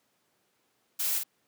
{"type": "noise with echo", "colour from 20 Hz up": "blue", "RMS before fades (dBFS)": -30, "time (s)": [0.99, 1.19], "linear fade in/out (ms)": 10, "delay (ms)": 47, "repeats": 1, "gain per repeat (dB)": -4, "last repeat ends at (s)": 1.237, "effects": ["pink hiss -72 dBFS RMS until 1.47 s", "high-pass 200 Hz 12 dB/octave"]}